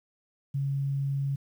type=tone; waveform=sine; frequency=138.59 Hz; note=C#3; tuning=in tune; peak=-26 dBFS; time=0.54-1.36 s; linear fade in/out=10 ms; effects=10-bit

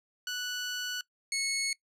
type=tone pair in turn; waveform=15% pulse; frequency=1480 / 2192 Hz; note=F#6 / C#7; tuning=0 / -20 cents; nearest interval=perfect fifth; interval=680 cents; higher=second; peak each=-26 / -23 dBFS; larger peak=second; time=0.27-1.01 / 1.32-1.73 s; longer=first; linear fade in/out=2 ms; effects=noise-tail reverb RT60 0.1 s tail -21 dB re dry + low-pass 12000 Hz 12 dB/octave

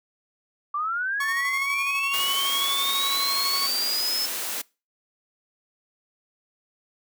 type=linear sweep; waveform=sine; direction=up; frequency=1149 to 5274 Hz; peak=-24 dBFS; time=0.74-4.26 s; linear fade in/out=5 ms
type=tone with tremolo; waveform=sawtooth; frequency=1108.7 Hz; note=C#6; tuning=in tune; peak=-23 dBFS; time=1.2-3.67 s; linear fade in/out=5 ms; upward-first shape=square; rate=12 Hz; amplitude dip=35%
type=high-pass noise; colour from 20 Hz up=white; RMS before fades=-30 dBFS; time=2.13-4.62 s; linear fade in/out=10 ms; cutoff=240 Hz; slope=24 dB/octave
effects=noise-tail reverb RT60 0.3 s tail -24 dB re dry

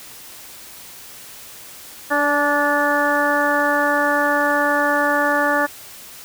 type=harmonic tone with a mistuned harmonic; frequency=290.6 Hz; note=D4; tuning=18 cents flat; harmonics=1 / 2 / 3 / 4 / 5 / 6; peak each=-24 / -21 / -23 / -23 / -23 / -21 dBFS; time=2.1-5.67 s; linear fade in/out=20 ms; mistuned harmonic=3; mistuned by=-15 cents; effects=white hiss -39 dBFS RMS until 6.24 s

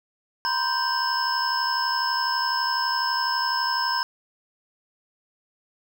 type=tone cluster; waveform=triangle; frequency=954 / 1026 / 1565 / 5220 Hz; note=A#5 / C6 / G6 / E8; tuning=+40 / -34 / -3 / -18 cents; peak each=-26 dBFS; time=0.45-4.03 s; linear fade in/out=0 ms; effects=none

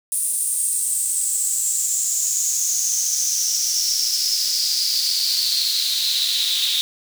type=noise with high-pass filter sweep; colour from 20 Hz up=pink; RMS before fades=-21 dBFS; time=0.12-6.81 s; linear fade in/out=0 ms; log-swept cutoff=9500 to 3600 Hz; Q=7.6; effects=none

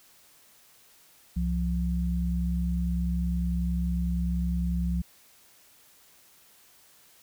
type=tone pair together; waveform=sine; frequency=65.4 / 174.6 Hz; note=C2 / F3; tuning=0 / 0 cents; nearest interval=octave + perfect fourth; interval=1700 cents; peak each=-27 / -28 dBFS; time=1.36-5.02 s; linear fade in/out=10 ms; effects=white hiss -58 dBFS RMS until 7.22 s

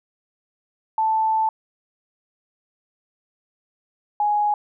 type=tone pair in turn; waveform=sine; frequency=880 / 833 Hz; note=A5 / G#5; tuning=0 / +5 cents; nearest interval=minor second; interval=95 cents; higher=first; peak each=-17 dBFS; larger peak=neither; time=0.98-1.49 / 4.2-4.54 s; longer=first; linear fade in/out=2 ms; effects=none

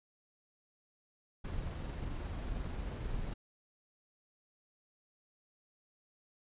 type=noise with amplitude modulation; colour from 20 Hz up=brown; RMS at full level=-38 dBFS; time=1.44-3.34 s; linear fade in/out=10 ms; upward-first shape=sine; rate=22.4 Hz; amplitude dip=25%; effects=resampled to 8000 Hz

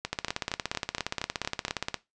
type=two click trains; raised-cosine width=0.2 ms; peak=-13 / -11 dBFS; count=8 / 32; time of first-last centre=0.05-1.682 / 0.13-1.943 s; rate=4.29 / 17.1 Hz; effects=noise-tail reverb RT60 0.2 s tail -17 dB re dry + resampled to 22050 Hz

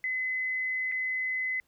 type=tone with dropouts; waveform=sine; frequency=2030 Hz; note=B6; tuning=47 cents sharp; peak=-28 dBFS; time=0.04-1.6 s; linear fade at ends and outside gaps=1 ms; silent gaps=0.916-0.921 s; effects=pink hiss -71 dBFS RMS until 1.67 s

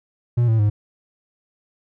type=tone with pitch steps; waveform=triangle; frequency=120 / 111.96 / 104.47 Hz; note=B2 / A2 / G#2; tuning=-49 / +31 / +11 cents; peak=-12 dBFS; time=0.37-0.7 s; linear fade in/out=10 ms; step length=110 ms; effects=none

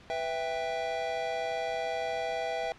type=chord; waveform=square; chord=E minor; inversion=second; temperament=just; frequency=494.4 / 659.3 / 791.1 Hz; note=B4 / E5 / G5; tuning=+2 / 0 / +16 cents; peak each=-38 / -34 / -36 dBFS; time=0.1-2.72 s; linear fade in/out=0 ms; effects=pink hiss -54 dBFS RMS until 2.78 s + low-pass 4000 Hz 12 dB/octave

